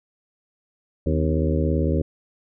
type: harmonic tone with a mistuned harmonic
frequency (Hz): 77.78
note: D#2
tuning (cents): 0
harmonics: 1 / 2 / 3 / 4 / 5 / 6 / 7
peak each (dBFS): -22 / -25 / -27 / -28 / -29 / -30 / -30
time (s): 1.06-2.02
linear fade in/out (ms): 5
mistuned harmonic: 3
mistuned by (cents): +100
effects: none